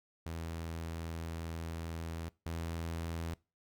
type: tone pair in turn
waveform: sawtooth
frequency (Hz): 82.41 / 82.94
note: E2 / E2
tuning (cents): 0 / +11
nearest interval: unison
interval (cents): 11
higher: second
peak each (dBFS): -35 / -33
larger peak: second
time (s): 0.26-2.29 / 2.46-3.34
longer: first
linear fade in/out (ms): 0
effects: noise-tail reverb RT60 0.3 s tail -23 dB re dry